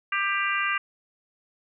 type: harmonic tone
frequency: 396.1 Hz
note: G4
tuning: 18 cents sharp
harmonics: 3 / 4 / 5 / 6 / 7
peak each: -28 / -29 / -30 / -31 / -31 dBFS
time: 0.12-0.78 s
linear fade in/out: 5 ms
effects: none